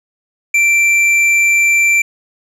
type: tone with hard clipping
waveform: triangle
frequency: 2349 Hz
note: D7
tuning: in tune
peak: -10 dBFS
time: 0.54-2.02 s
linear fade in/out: 5 ms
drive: 10 dB
effects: none